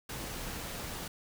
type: noise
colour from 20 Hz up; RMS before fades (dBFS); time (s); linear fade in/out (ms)
pink; -40; 0.09-1.08; 5
effects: none